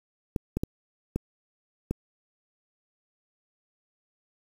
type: clicks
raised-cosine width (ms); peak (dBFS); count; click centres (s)
3; -14; 5; 0.362 / 0.57 / 0.635 / 1.16 / 1.91
effects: 7-bit